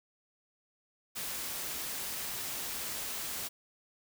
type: noise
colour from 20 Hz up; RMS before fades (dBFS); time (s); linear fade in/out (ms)
white; -38; 1.15-3.49; 20
effects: none